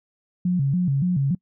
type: tone with vibrato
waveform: sine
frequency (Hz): 157.4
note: D#3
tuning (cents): +20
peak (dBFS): -18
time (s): 0.45-1.35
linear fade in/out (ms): 5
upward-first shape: square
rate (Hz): 3.5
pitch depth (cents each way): 230
effects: noise-tail reverb RT60 0.1 s tail -26 dB re dry